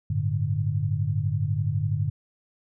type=chord; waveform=sine; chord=G suspended second; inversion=none; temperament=equal; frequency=98 / 110 / 146.83 Hz; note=G2 / A2 / D3; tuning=0 / 0 / 0 cents; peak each=-27 dBFS; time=0.1-2.1 s; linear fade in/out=5 ms; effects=none